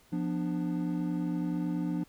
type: chord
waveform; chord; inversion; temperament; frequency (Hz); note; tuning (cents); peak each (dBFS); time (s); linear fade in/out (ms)
triangle; B diminished; second; equal with one note detuned; 174.61 / 246.9 / 296; F3 / B3 / D4; 0 / 0 / +14; -30 / -35 / -31; 0.12-2.04; 10
effects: pink hiss -62 dBFS RMS until 2.08 s